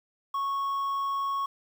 triangle tone with quantisation, 1104 Hz, C#6, 7 cents flat, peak -25 dBFS, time 0.34-1.46 s, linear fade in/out 5 ms, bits 9, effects none

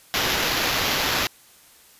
violet noise with sample-and-hold, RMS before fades -23 dBFS, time 0.14-1.27 s, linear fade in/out 0 ms, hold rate 8820 Hz, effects white hiss -52 dBFS RMS until 1.99 s + resampled to 32000 Hz

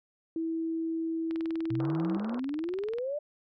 sine tone, 326.4 Hz, E4, 17 cents flat, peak -29 dBFS, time 0.36-2.17 s, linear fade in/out 2 ms
click train, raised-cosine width 0.3 ms, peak -28 dBFS, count 35, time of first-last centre 1.31-2.985 s, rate 20.3 Hz
sine exponential sweep, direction up, 117.7 to 607 Hz, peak -30 dBFS, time 1.7-3.19 s, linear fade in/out 10 ms
pink band-pass noise, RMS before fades -42 dBFS, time 1.79-2.4 s, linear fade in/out 10 ms, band 310 to 1400 Hz, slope 48 dB/octave
effects none

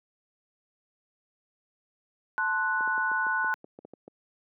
sine chord, F# diminished, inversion first, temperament equal, 880 / 1046.5 / 1480 Hz, A5 / C6 / F#6, 0 / 0 / 0 cents, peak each -32 / -32 / -26 dBFS, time 2.38-3.54 s, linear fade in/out 0 ms
clicks, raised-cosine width 2 ms, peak -28 dBFS, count 11, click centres 2.808 / 2.876 / 2.979 / 3.116 / 3.267 / 3.445 / 3.644 / 3.789 / 3.85 / 3.936 / 4.079 s
effects high-pass 300 Hz 12 dB/octave

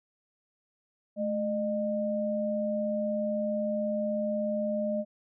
sine tone pair together, 215.2 / 608.7 Hz, A3 / D#5, -38 / -38 cents, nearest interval octave + tritone, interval 1800 cents, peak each -31 / -29 dBFS, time 1.16-5.05 s, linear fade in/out 50 ms, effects none

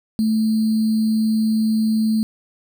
sine tone with sample-and-hold, 219.4 Hz, A3, 5 cents flat, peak -15 dBFS, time 0.19-2.23 s, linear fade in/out 0 ms, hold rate 4410 Hz, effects none

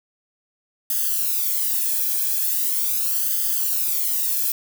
violet noise with flanger, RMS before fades -22 dBFS, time 0.9-4.52 s, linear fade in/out 2 ms, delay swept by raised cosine 0.62 to 1.23 ms, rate 0.4 Hz, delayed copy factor +0.9, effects none

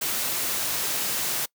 white noise, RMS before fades -27 dBFS, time 0.01-1.46 s, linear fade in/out 10 ms, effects noise-tail reverb RT60 0.1 s tail -24 dB re dry + high-pass 100 Hz 12 dB/octave

